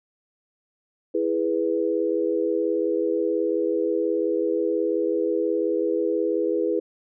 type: chord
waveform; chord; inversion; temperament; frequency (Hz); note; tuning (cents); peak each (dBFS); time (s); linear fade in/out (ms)
sine; E major; none; equal; 329.6 / 415.3 / 493.9; E4 / G#4 / B4; 0 / 0 / 0; -25; 1.14-6.8; 10
effects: none